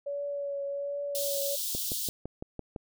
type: tone with vibrato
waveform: sine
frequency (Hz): 566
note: C#5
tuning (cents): +36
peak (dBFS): -31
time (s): 0.06-1.56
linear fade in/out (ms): 10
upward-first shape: triangle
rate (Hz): 1.3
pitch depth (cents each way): 21
type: high-pass noise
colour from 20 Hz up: white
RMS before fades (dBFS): -33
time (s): 1.15-2.09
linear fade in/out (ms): 0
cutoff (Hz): 3200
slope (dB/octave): 48
type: click train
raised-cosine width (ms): 2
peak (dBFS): -23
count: 7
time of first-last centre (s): 1.75-2.762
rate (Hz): 5.93
effects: none